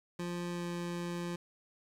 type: tone with pitch glide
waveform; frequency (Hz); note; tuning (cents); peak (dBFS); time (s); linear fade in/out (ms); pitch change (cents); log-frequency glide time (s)
25% pulse; 174.61 to 173.6; F3 to F3; 0 to -10; -32; 0.19-1.36; 5; -10; 0.52-0.64
effects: low-pass 10000 Hz 12 dB/octave + 10-bit